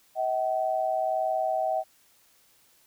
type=tone pair together; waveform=sine; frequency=639.5 / 761 Hz; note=D#5 / F#5; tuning=+47 / +48 cents; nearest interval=minor third; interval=301 cents; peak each=-27 dBFS; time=0.15-1.84 s; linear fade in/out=50 ms; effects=white hiss -62 dBFS RMS until 2.86 s